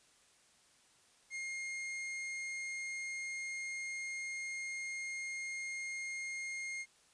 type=tone; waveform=45% pulse; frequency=2133 Hz; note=C7; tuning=33 cents sharp; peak=-39 dBFS; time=1.3-6.86 s; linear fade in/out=50 ms; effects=white hiss -67 dBFS RMS until 7.13 s + resampled to 22050 Hz